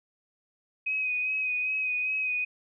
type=tone with vibrato; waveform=sine; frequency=2516 Hz; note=D#7; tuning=19 cents sharp; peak=-26 dBFS; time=0.86-2.45 s; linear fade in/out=10 ms; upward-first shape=sine; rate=2.5 Hz; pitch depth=27 cents each way; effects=none